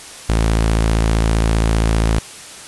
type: tone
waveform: sawtooth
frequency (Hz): 55.2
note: A1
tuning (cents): +6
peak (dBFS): -9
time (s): 0.29-2.19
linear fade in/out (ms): 5
effects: white hiss -35 dBFS RMS until 2.67 s + resampled to 24000 Hz